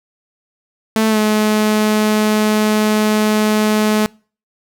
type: tone with pitch glide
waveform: sawtooth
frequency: 220 to 213.7 Hz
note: A3 to G#3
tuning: 0 to +50 cents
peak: -8 dBFS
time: 0.96-4.06 s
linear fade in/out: 0 ms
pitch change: -50 cents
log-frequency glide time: 1.09-1.18 s
effects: noise-tail reverb RT60 0.4 s tail -26 dB re dry